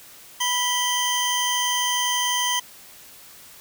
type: tone pair together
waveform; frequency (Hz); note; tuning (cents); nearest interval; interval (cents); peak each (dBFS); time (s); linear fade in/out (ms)
25% pulse; 983 / 3127; B5 / G7; -8 / -5; octave + minor sixth; 2003; -20 / -20; 0.4-2.6; 10
effects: white hiss -46 dBFS RMS until 3.6 s